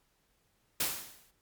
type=noise with exponential decay; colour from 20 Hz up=white; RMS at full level=-28 dBFS; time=0.8-1.31 s; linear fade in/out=5 ms; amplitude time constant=110 ms; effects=pink hiss -73 dBFS RMS until 1.41 s + MP3 96 kbps